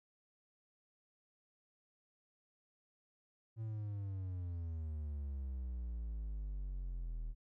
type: exponential sweep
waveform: triangle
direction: down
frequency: 113.5 to 38.89 Hz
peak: -37 dBFS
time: 3.56-7.35 s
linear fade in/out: 50 ms
effects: none